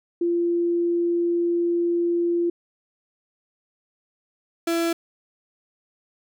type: tone pair in turn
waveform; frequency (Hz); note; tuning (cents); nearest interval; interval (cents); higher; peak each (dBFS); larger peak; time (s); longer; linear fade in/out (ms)
sine / 35% pulse; 344 / 335; F4 / E4; -26 / +28; unison; 46; first; -19; neither; 0.21-2.5 / 4.67-4.93; first; 5
effects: none